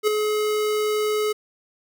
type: tone with ADSR envelope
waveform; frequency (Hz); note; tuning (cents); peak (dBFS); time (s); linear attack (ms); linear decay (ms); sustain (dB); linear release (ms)
square; 424.9; G#4; +40; -15; 0.03-1.33; 46; 4; -6; 13
effects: none